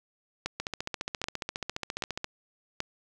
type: two click trains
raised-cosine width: 0.2 ms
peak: -13 / -15 dBFS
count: 4 / 25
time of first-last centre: 0.46-2.804 / 0.6-2.244 s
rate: 1.28 / 14.6 Hz
effects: none